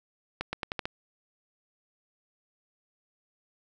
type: accelerating click train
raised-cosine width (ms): 0.3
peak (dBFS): -15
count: 6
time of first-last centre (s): 0.41-0.855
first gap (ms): 120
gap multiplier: 0.85
effects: none